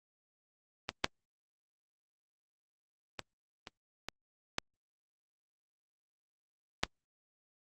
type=clicks; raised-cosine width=0.2 ms; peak=-16 / -8 / -19 / -26 / -20 / -13 / -9 dBFS; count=7; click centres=0.891 / 1.044 / 3.193 / 3.672 / 4.086 / 4.584 / 6.835 s; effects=Opus 32 kbps